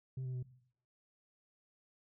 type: tone with pitch steps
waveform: sine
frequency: 130.81 / 128.12 / 125.48 Hz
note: C3 / C3 / B2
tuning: 0 / -36 / +28 cents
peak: -35 dBFS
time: 0.17-0.428 s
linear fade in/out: 5 ms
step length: 86 ms
effects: noise-tail reverb RT60 0.6 s tail -17 dB re dry + tanh soft clip ceiling -37 dBFS